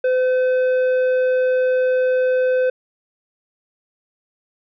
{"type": "tone with tanh clipping", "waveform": "sine", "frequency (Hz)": 510, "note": "C5", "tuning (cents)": -44, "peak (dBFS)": -16, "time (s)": [0.04, 2.7], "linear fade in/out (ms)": 5, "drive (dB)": 8, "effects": []}